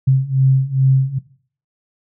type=beating tone pair; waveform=sine; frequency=131.8 / 134.2 Hz; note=C3 / C3; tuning=+13 / +44 cents; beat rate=2.4 Hz; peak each=-15 / -13 dBFS; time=0.07-1.19 s; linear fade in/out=10 ms; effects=noise-tail reverb RT60 0.5 s tail -18 dB re dry